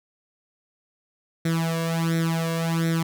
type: tone with flanger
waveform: sawtooth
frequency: 164.81 Hz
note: E3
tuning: in tune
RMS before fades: -24 dBFS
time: 1.45-3.03 s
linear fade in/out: 5 ms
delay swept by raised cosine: 0.52 to 1.82 ms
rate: 1.4 Hz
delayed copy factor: +0.85
effects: none